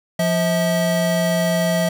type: tone pair together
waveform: square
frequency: 174.61 / 644.9 Hz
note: F3 / E5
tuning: 0 / -38 cents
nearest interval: octave + major seventh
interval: 2262 cents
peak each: -20 dBFS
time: 0.19-1.89 s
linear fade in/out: 5 ms
effects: none